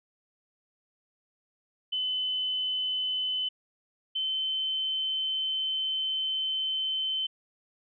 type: tone pair in turn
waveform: sine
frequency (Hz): 3028 / 3072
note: F#7 / G7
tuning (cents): +39 / -36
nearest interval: unison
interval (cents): 25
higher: second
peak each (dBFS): -27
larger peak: neither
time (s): 1.92-3.49 / 4.15-7.27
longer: second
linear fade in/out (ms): 10
effects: none